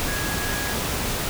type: tone in noise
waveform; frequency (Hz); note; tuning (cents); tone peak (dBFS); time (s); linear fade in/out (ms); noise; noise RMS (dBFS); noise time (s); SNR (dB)
sine; 1658; G#6; -3; -31; 0.08-0.74; 0; pink; -26; 0-1.29; -8
effects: none